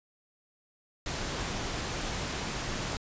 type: noise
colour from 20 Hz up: pink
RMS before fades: -34 dBFS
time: 1.06-2.97 s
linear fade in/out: 2 ms
effects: resampled to 16000 Hz